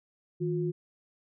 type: tone pair together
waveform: sine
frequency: 158.9 / 356.3 Hz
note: D#3 / F4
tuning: +37 / +35 cents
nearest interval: octave + major second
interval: 1398 cents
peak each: -30 / -30 dBFS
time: 0.4-0.72 s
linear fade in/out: 20 ms
effects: none